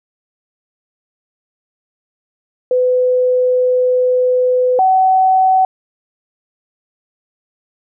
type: tone pair in turn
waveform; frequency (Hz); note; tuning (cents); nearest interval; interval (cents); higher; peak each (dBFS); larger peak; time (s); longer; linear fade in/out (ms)
sine; 503 / 755; B4 / F#5; +32 / +35; perfect fifth; 703; second; -10 / -8; second; 2.71-4.79 / 4.79-5.65; first; 2
effects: none